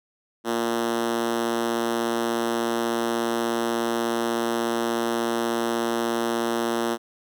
5% pulse tone with high-pass filter, 116.54 Hz, A#2, in tune, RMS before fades -25 dBFS, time 0.44-6.98 s, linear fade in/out 50 ms, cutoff 280 Hz, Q 4.4, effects none

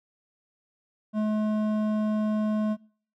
triangle tone with hard clipping, 213.9 Hz, A3, 49 cents flat, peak -25 dBFS, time 1.13-2.77 s, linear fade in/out 50 ms, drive 14 dB, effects noise-tail reverb RT60 0.5 s tail -24 dB re dry

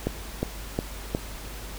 click train, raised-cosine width 2 ms, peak -11 dBFS, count 4, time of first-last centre 0.07-1.149 s, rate 2.78 Hz, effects added 50 Hz sine -38 dBFS peak until 1.78 s + pink hiss -41 dBFS RMS until 1.78 s

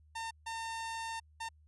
sawtooth tone bursts at uneven times, 907 Hz, A#5, 48 cents flat, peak -34 dBFS, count 3, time 0.15-0.31 / 0.46-1.2 / 1.4-1.49 s, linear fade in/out 10 ms, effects added 76 Hz sine -60 dBFS peak until 1.67 s + resampled to 24000 Hz

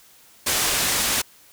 white low-pass noise, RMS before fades -22 dBFS, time 0.46-1.22 s, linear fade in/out 10 ms, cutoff 10000 Hz, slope 12 dB/octave, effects white hiss -52 dBFS RMS until 1.52 s

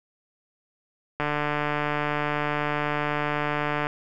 click train, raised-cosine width 0.5 ms, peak -11 dBFS, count 396, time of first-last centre 1.2-3.869 s, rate 148 Hz, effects none

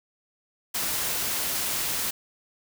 white noise, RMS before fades -28 dBFS, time 0.74-2.11 s, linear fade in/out 10 ms, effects none

